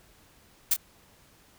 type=noise with echo; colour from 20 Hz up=blue; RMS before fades=-22 dBFS; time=0.71-0.74 s; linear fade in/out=5 ms; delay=25 ms; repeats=1; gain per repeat=-10 dB; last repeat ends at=0.765 s; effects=pink hiss -59 dBFS RMS until 1.58 s